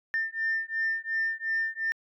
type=beating tone pair; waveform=sine; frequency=1797 / 1799.8 Hz; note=A6 / A6; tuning=+36 / +39 cents; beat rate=2.8 Hz; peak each=-29 dBFS; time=0.14-1.92 s; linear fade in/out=0 ms; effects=tanh soft clip ceiling -21 dBFS